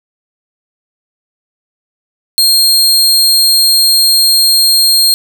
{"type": "tone", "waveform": "sawtooth", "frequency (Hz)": 4220, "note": "C8", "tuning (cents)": 14, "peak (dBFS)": -3, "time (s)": [2.38, 5.14], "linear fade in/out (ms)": 0, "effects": []}